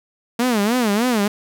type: tone with vibrato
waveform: sawtooth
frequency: 225.8 Hz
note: A3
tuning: 45 cents sharp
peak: -12 dBFS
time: 0.39-1.28 s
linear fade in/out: 5 ms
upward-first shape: sine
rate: 3.3 Hz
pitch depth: 210 cents each way
effects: none

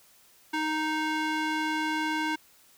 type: tone with band-pass filter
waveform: square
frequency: 311.1 Hz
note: D#4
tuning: in tune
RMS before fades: -29 dBFS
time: 0.53-2.36 s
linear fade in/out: 10 ms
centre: 1600 Hz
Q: 0.75
effects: white hiss -59 dBFS RMS until 2.77 s

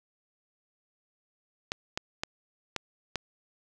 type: clicks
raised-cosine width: 0.2 ms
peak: -13 dBFS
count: 5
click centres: 1.719 / 1.975 / 2.235 / 2.763 / 3.157 s
effects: none

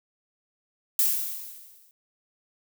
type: noise with exponential decay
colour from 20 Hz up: violet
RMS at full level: -20 dBFS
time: 0.99-1.91 s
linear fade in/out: 1 ms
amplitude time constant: 200 ms
effects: none

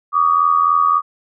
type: tone pair together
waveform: sine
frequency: 1145 / 1228.6 Hz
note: D6 / D#6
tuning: -44 / -22 cents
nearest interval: minor second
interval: 122 cents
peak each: -14 dBFS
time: 0.12-1.02 s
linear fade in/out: 50 ms
effects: none

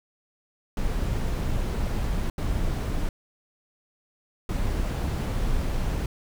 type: noise bursts at uneven times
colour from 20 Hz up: brown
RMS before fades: -26 dBFS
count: 3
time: 0.77-2.3 / 2.38-3.09 / 4.49-6.06 s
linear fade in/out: 2 ms
effects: none

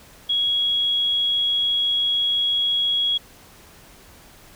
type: tone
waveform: sine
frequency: 3322 Hz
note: G#7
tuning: in tune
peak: -18 dBFS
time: 0.29-3.18 s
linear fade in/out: 10 ms
effects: pink hiss -48 dBFS RMS until 4.55 s

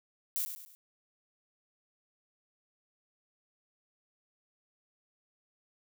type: noise with echo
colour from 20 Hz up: violet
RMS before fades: -33 dBFS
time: 0.36-0.45 s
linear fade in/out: 0 ms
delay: 100 ms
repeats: 3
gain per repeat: -8 dB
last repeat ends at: 0.75 s
effects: none

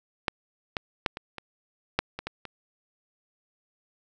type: clicks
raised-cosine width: 0.3 ms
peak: -8 / -12 / -7 / -19 / -21 / -6 / -18 / -16 / -22 dBFS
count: 9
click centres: 0.282 / 0.768 / 1.062 / 1.171 / 1.383 / 1.99 / 2.19 / 2.27 / 2.453 s
effects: none

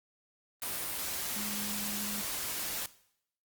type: tone in noise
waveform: sine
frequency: 207.2 Hz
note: G#3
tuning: 4 cents flat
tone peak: -40 dBFS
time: 1.36-2.21 s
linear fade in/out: 2 ms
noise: white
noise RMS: -36 dBFS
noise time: 0.62-2.86 s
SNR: -7 dB
effects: noise-tail reverb RT60 0.7 s tail -18 dB re dry + Opus 32 kbps

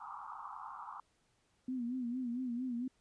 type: band-pass noise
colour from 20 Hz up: white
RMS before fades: -47 dBFS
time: 0-1 s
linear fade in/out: 2 ms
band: 800 to 1300 Hz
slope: 96 dB/octave
type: tone with vibrato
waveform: sine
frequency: 246.9 Hz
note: B3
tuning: in tune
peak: -35 dBFS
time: 1.68-2.88 s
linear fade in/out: 5 ms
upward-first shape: sine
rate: 4.4 Hz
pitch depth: 92 cents each way
effects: pink hiss -75 dBFS RMS until 3 s + resampled to 22050 Hz

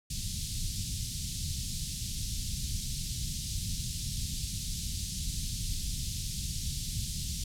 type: band-stop noise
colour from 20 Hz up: pink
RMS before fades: -34 dBFS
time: 0.1-7.44 s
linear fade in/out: 5 ms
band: 170 to 3800 Hz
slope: 24 dB/octave
effects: low-pass 10000 Hz 12 dB/octave

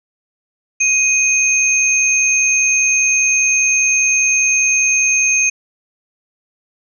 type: tone pair together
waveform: sine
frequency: 2500 / 6365 Hz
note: D#7 / G8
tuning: +8 / +26 cents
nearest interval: octave + major third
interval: 1618 cents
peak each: -14 dBFS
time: 0.8-5.5 s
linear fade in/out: 10 ms
effects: none

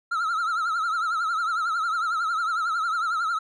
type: tone with vibrato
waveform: triangle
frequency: 1335 Hz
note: E6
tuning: 22 cents sharp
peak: -21 dBFS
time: 0.11-3.39 s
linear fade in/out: 10 ms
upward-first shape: triangle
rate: 11 Hz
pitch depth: 120 cents each way
effects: resampled to 24000 Hz

